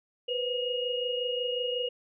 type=tone cluster; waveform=sine; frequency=489.5 / 515 / 2868 Hz; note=B4 / C5 / F7; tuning=-15 / -28 / +45 cents; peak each=-31 / -36 / -32 dBFS; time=0.28-1.89 s; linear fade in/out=10 ms; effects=none